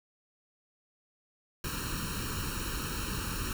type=noise with comb filter; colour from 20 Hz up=pink; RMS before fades=-35 dBFS; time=1.64-3.53 s; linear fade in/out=2 ms; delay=0.72 ms; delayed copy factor=+0.95; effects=none